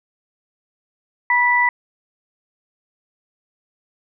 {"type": "tone pair together", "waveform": "sine", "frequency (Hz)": [969.4, 1975], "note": ["B5", "B6"], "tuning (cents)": [-32, 0], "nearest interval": "octave", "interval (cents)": 1232, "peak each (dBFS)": [-17, -15], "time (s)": [1.3, 1.69], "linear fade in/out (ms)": 2, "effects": []}